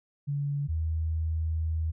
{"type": "tone pair in turn", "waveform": "sine", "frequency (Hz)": [142.8, 80.14], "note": ["D3", "E2"], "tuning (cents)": [-48, -48], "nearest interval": "minor seventh", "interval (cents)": 1000, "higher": "first", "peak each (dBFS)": [-27, -26], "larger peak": "second", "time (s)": [[0.27, 0.68], [0.68, 1.92]], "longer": "second", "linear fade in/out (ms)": 20, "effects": []}